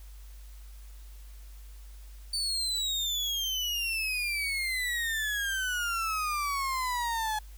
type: exponential sweep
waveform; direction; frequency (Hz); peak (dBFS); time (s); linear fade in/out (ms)
35% pulse; down; 4576 to 846; -27; 2.33-7.39; 5
effects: added 50 Hz sine -44 dBFS peak until 7.57 s + white hiss -59 dBFS RMS until 7.57 s